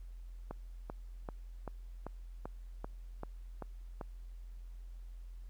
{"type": "click train", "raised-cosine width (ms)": 1, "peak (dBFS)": -27, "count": 10, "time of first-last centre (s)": [0.51, 4.012], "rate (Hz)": 2.57, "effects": ["added 43 Hz sine -45 dBFS peak until 5.49 s", "pink hiss -72 dBFS RMS until 5.49 s"]}